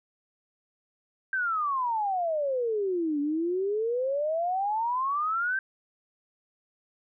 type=exponential two-way sweep; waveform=sine; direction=down then up; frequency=1584 to 284.2 to 1584 Hz; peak=-25 dBFS; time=1.33-5.59 s; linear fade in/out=2 ms; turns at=3.2 s; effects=none